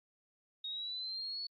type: linear sweep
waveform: sine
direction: up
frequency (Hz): 3729 to 4435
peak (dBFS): -38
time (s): 0.64-1.47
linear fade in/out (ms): 5
effects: AAC 64 kbps